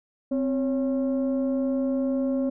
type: tone pair together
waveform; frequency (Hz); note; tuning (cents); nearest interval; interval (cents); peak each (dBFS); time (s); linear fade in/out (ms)
sine; 261.6 / 554.3; C4 / C#5; 0 / 0; octave + minor second; 1300; -22 / -27; 0.31-2.5; 10
effects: tanh soft clip ceiling -18 dBFS